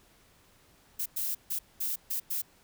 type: noise bursts at uneven times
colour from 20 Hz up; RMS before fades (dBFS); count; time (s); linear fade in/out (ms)
violet; -32; 6; 0.99-1.06 / 1.16-1.35 / 1.5-1.59 / 1.8-1.96 / 2.1-2.2 / 2.3-2.42; 10
effects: pink hiss -62 dBFS RMS until 2.63 s